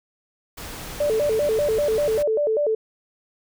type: noise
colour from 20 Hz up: pink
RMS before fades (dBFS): -35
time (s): 0.57-2.23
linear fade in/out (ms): 10
type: tone with vibrato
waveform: sine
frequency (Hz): 508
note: B4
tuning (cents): +49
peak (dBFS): -18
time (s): 1-2.75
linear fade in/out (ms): 5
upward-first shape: square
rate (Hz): 5.1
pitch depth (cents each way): 250
effects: none